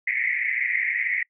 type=band-pass noise; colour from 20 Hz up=white; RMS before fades=-25 dBFS; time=0.07-1.23 s; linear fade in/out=5 ms; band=1900 to 2200 Hz; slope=96 dB/octave; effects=noise-tail reverb RT60 0.1 s tail -26 dB re dry